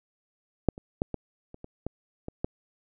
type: clicks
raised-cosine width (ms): 2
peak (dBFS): -7 / -28 / -12 / -18 / -30 / -27 / -18 / -22 / -14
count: 9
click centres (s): 0.687 / 0.779 / 1.019 / 1.143 / 1.544 / 1.644 / 1.866 / 2.284 / 2.445
effects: none